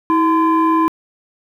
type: tone pair together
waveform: sine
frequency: 322.5 / 1024 Hz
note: E4 / C6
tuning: -38 / -38 cents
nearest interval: octave + minor sixth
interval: 2000 cents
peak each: -12 dBFS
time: 0.1-0.88 s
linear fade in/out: 0 ms
effects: tanh soft clip ceiling -8 dBFS + 8-bit